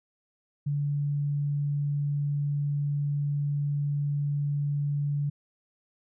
sine tone, 144.3 Hz, D3, 30 cents flat, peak -25 dBFS, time 0.66-5.3 s, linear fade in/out 10 ms, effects none

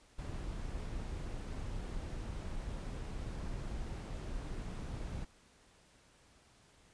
brown noise, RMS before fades -41 dBFS, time 0.18-5.25 s, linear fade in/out 10 ms, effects pink hiss -65 dBFS RMS until 6.93 s + resampled to 22050 Hz

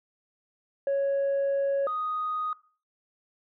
sine tone pair in turn, 554.4 / 1244.6 Hz, C#5 / D#6, 0 / 0 cents, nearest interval octave + major second, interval 1400 cents, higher second, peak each -21 / -27 dBFS, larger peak first, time 0.87-1.87 / 1.87-2.53 s, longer first, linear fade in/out 2 ms, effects noise-tail reverb RT60 0.4 s tail -20 dB re dry + tanh soft clip ceiling -22 dBFS

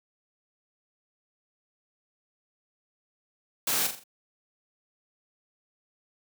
white noise with echo, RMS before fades -27 dBFS, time 3.67-3.87 s, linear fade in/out 5 ms, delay 42 ms, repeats 4, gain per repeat -7 dB, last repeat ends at 4.038 s, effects high-pass 150 Hz 12 dB/octave

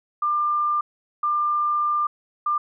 sine tone bursts at uneven times, 1195 Hz, D6, 30 cents sharp, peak -19 dBFS, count 3, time 0.22-0.81 / 1.23-2.07 / 2.46-2.58 s, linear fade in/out 5 ms, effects none

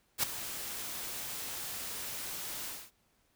white noise with ADSR envelope, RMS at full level -27 dBFS, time 0.18-2.91 s, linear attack 51 ms, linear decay 7 ms, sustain -13 dB, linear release 240 ms, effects pink hiss -72 dBFS RMS until 3.35 s

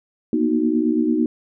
sine chord, B major seventh, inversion third, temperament equal with one note detuned, 233.1 / 242.1 / 311.1 / 370 Hz, A#3 / B3 / D#4 / F#4, 0 / -34 / 0 / 0 cents, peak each -25 / -21 / -19 / -25 dBFS, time 0.33-1.26 s, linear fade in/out 2 ms, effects none

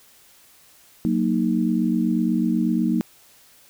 sine chord, D# minor, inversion first, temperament equal, 185 / 233.1 / 311.1 Hz, F#3 / A#3 / D#4, 0 / 0 / 0 cents, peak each -23 / -21 / -24 dBFS, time 1.05-3.01 s, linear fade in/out 0 ms, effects white hiss -53 dBFS RMS until 3.69 s

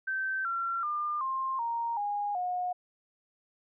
sine tone with pitch steps, 1549 / 1364.2 / 1201.4 / 1058 / 931.7 / 820.6 / 722.6 Hz, G6 / F6 / D6 / C6 / A#5 / G#5 / F#5, -21 / -41 / +39 / +19 / -1 / -21 / -41 cents, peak -29 dBFS, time 0.07-2.73 s, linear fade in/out 10 ms, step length 380 ms, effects none

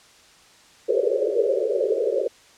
pink band-pass noise, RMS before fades -22 dBFS, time 0.88-2.28 s, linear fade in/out 10 ms, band 380 to 570 Hz, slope 96 dB/octave, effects white hiss -52 dBFS RMS until 2.57 s + low-pass 7000 Hz 12 dB/octave

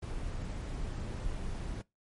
brown noise, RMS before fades -37 dBFS, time 0.02-1.82 s, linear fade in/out 10 ms, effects noise-tail reverb RT60 0.2 s tail -22 dB re dry + MP3 48 kbps

